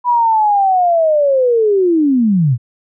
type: linear sweep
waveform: sine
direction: down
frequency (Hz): 987.8 to 109.9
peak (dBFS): -9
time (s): 0.04-2.58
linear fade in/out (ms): 50
effects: none